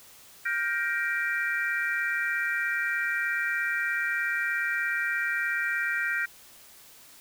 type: chord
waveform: sine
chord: G minor seventh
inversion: third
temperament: just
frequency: 1411.2 / 1568 / 1881.6 / 2352 Hz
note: F6 / G6 / Bb6 / D7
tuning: +18 / 0 / +16 / +2 cents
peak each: -32 / -30 / -30 / -34 dBFS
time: 0.45-6.26 s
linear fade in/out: 10 ms
effects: white hiss -52 dBFS RMS until 7.2 s